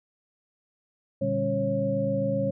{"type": "tone cluster", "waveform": "sine", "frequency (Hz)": [118.6, 146.3, 197.7, 273.1, 547], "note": ["A#2", "D3", "G3", "C#4", "C#5"], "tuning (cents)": [30, -6, 15, -26, -23], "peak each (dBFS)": [-32, -34, -30, -33, -26], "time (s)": [1.21, 2.51], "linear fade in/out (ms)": 10, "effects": []}